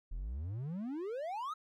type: exponential sweep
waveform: triangle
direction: up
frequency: 36.71 to 1318.5 Hz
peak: -35 dBFS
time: 0.11-1.54 s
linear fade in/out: 10 ms
effects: none